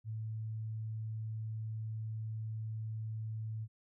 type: tone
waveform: sine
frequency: 110 Hz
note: A2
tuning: in tune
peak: -37 dBFS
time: 0.04-3.68 s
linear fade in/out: 50 ms
effects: none